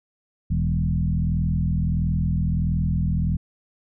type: tone with frequency modulation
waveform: sine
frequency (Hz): 116.54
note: A#2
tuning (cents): 0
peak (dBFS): -19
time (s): 0.5-3.37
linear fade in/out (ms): 10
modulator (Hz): 41.5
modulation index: 1.8
effects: none